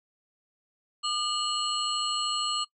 sine tone cluster, 1210 / 2909 / 3022 / 4261 / 7920 Hz, D#6 / F#7 / F#7 / C8 / B8, -49 / -30 / +36 / +31 / +4 cents, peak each -31 / -33 / -37 / -32 / -36 dBFS, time 1.03-2.65 s, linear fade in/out 20 ms, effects noise-tail reverb RT60 0.1 s tail -22 dB re dry

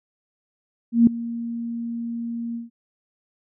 sine tone with ADSR envelope, 233.4 Hz, A#3, 2 cents sharp, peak -8 dBFS, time 0.92-2.7 s, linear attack 150 ms, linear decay 3 ms, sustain -18 dB, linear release 150 ms, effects none

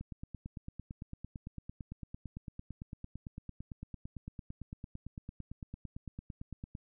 click train, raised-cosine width 5 ms, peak -30 dBFS, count 61, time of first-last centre 0.01-6.752 s, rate 8.9 Hz, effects none

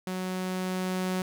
sawtooth tone with level ramp, 185 Hz, F#3, in tune, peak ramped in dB -27 to -23 dBFS, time 0.07-1.22 s, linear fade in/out 2 ms, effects none

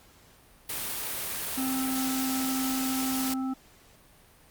white noise, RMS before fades -33 dBFS, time 0.69-3.34 s, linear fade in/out 5 ms
harmonic tone, 262.8 Hz, C4, 8 cents sharp, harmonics 1 / 3 / 5, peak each -28 / -40 / -42 dBFS, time 1.57-3.54 s, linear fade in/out 10 ms
effects pink hiss -57 dBFS RMS until 4.5 s + Opus 48 kbps

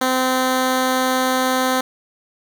10% pulse tone, 257.9 Hz, C4, 25 cents flat, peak -8 dBFS, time 0.01-1.81 s, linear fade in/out 5 ms, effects none

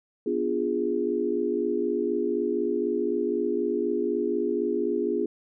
sine chord, B diminished seventh, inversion none, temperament equal with one note detuned, 246.9 / 293.7 / 349.2 / 413.2 Hz, B3 / D4 / F4 / Ab4, 0 / 0 / 0 / -9 cents, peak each -31 / -32 / -28 / -27 dBFS, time 0.26-5.26 s, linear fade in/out 5 ms, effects none

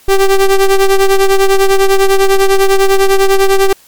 square ring-modulated tone, 196 Hz, G3, in tune, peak -3 dBFS, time 0.08-3.73 s, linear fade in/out 5 ms, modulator 191 Hz, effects white hiss -44 dBFS RMS until 3.87 s + MP3 96 kbps

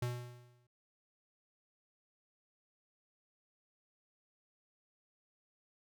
square tone with exponential decay, 122.2 Hz, B2, 18 cents flat, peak -33 dBFS, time 0.02-0.67 s, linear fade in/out 5 ms, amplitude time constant 140 ms, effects none

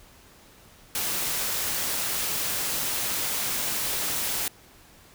white noise, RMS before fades -28 dBFS, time 0.95-4.48 s, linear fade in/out 2 ms, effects pink hiss -53 dBFS RMS until 5.14 s

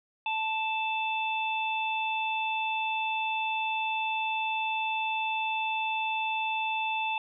harmonic tone, 880 Hz, A5, in tune, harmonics 1 / 3 / 4, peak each -30 / -31 / -39 dBFS, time 0.26-7.18 s, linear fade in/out 2 ms, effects none

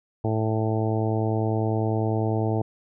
harmonic tone, 110 Hz, A2, in tune, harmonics 1 / 2 / 3 / 4 / 5 / 6 / 7 / 8, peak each -24 / -31 / -29 / -30 / -36 / -33 / -34 / -38 dBFS, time 0.24-2.62 s, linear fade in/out 5 ms, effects none

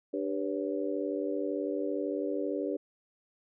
harmonic tone with a mistuned harmonic, 98 Hz, G2, in tune, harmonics 3 / 4 / 5 / 6, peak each -34 / -35 / -36 / -37 dBFS, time 0.13-2.77 s, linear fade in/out 10 ms, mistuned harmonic 6, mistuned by -76 cents, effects none

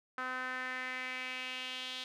sawtooth tone with band-pass filter sweep, 255.8 Hz, C4, 39 cents flat, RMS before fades -40 dBFS, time 0.18-2.04 s, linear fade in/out 2 ms, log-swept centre 1400 to 3500 Hz, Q 3.4, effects none

